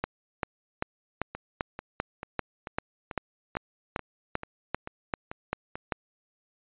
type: two click trains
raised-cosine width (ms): 0.5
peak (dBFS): -12 / -21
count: 16 / 11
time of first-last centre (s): 0.04-5.922 / 1.35-5.755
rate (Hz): 2.55 / 2.27
effects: resampled to 8000 Hz